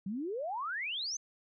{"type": "exponential sweep", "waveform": "sine", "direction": "up", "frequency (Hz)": [181.3, 6410], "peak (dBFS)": -34, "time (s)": [0.06, 1.17], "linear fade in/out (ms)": 5, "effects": []}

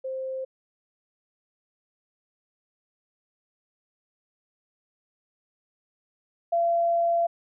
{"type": "tone pair in turn", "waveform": "sine", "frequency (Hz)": [525, 681.2], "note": ["C5", "F5"], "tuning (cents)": [6, -43], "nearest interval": "perfect fourth", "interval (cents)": 451, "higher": "second", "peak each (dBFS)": [-29, -20], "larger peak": "second", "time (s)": [[0.04, 0.45], [6.52, 7.27]], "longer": "second", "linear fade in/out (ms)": 10, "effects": []}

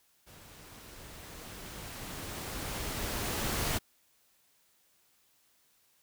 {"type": "noise with level ramp", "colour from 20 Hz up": "pink", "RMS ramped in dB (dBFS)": [-54, -31], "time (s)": [0.26, 3.79], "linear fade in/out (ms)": 20, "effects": ["white hiss -69 dBFS RMS until 6.02 s"]}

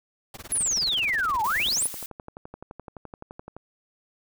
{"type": "noise with tremolo", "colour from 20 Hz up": "pink", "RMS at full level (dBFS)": -38, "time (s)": [0.34, 1.83], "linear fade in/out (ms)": 2, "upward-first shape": "sine", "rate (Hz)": 19, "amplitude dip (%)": 100}
{"type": "exponential two-way sweep", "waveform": "sine", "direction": "down then up", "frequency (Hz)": [11175, 830.6, 11175], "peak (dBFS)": -22, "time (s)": [0.52, 1.87], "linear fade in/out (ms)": 0, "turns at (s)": 1.43}
{"type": "noise", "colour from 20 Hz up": "blue", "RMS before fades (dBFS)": -37, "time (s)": [1.44, 2.06], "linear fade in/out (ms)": 2}
{"type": "click train", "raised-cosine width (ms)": 1, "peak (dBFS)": -25, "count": 24, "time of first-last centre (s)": [1.6, 3.566], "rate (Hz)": 11.7}
{"effects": []}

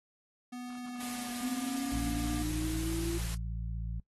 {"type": "tone with pitch glide", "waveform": "square", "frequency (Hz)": [246.9, 238.2], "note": ["B3", "A#3"], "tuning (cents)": [0, 38], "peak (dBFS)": -40, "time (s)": [0.52, 2.43], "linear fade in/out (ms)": 10, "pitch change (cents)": -62, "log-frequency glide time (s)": [0.82, 2.06]}
{"type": "noise", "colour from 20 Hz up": "white", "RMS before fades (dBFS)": -42, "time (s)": [0.99, 3.36], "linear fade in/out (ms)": 20}
{"type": "linear sweep", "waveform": "sine", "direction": "up", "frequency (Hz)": [251.9, 340.8], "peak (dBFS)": -34, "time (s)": [1.41, 3.18], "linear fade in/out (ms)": 10}
{"type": "harmonic tone", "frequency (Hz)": 56.3, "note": "A1", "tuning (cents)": 40, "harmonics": [1, 2, 3], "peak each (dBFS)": [-35, -41, -45], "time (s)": [1.92, 4], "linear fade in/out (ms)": 5}
{"effects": ["noise-tail reverb RT60 0.1 s tail -22 dB re dry", "AAC 32 kbps"]}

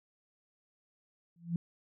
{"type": "tone with exponential growth", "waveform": "sine", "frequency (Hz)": 170, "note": "F3", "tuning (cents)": -46, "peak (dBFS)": -26, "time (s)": [1.36, 1.56], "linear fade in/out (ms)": 2, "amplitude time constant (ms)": 43, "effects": []}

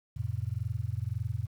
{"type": "chord", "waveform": "sine", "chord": "F major", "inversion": "none", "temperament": "just", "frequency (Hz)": [87.31, 109.13, 130.96], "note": ["F2", "A2", "C3"], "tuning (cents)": [0, -14, 2], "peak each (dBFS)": [-36, -33, -37], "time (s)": [0.16, 1.47], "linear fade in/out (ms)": 10, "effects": ["10-bit"]}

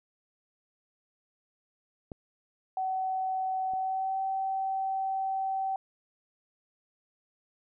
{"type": "clicks", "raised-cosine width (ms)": 2, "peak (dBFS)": [-26, -36], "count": 2, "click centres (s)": [2.118, 3.736]}
{"type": "tone with pitch glide", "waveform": "sine", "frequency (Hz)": [756, 769.7], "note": ["F#5", "G5"], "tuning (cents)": [37, -32], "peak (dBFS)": -28, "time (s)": [2.77, 5.76], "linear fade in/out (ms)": 2, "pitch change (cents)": 31, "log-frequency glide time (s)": [3.74, 4.2]}
{"effects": []}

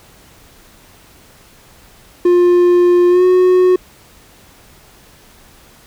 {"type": "tone with pitch glide", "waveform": "triangle", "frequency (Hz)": [353.4, 365.9], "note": ["F4", "F#4"], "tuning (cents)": [21, -19], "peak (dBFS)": -5, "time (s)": [2.25, 3.76], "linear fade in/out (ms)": 5, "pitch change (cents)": 60, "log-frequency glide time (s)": [3.09, 3.24], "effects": ["pink hiss -45 dBFS RMS until 5.86 s"]}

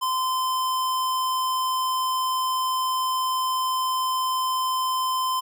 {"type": "tone", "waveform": "square", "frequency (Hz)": 1031, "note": "C6", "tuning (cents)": -26, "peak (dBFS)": -23, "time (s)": [0.01, 5.41], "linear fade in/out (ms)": 20, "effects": []}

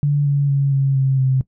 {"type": "tone with pitch steps", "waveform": "sine", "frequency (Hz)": [144.7, 141.97, 139.29, 136.66, 134.08, 131.55], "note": ["D3", "C#3", "C#3", "C#3", "C3", "C3"], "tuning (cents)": [-25, 42, 9, -24, 43, 10], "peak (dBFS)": -13, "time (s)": [0.03, 1.41], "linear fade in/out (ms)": 0, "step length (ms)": 230, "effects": ["noise-tail reverb RT60 0.1 s tail -18 dB re dry"]}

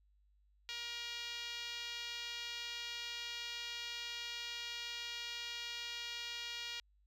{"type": "tone with band-pass filter", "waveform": "5% pulse", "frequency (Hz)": 473.8, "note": "A#4", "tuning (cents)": 28, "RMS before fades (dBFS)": -44, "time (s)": [0.69, 6.8], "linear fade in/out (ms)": 0, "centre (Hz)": 3100, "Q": 1.3, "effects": ["added 50 Hz sine -68 dBFS peak until 7.06 s"]}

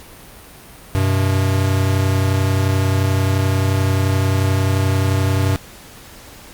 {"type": "tone pair together", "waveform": "square", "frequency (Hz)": [95.7, 127.12], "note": ["G2", "C3"], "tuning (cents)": [-41, -50], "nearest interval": "perfect fourth", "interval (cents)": 491, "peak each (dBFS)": [-16, -21], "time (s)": [0.95, 5.56], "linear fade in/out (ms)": 0, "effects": ["pink hiss -40 dBFS RMS until 6.53 s", "Opus 48 kbps"]}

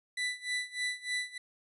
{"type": "tone with tremolo", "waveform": "30% pulse", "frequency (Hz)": 1984, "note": "B6", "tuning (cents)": 7, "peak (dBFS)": -27, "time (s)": [0.17, 1.38], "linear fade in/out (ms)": 5, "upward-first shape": "sine", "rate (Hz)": 3.3, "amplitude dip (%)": 90, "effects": ["resampled to 24000 Hz"]}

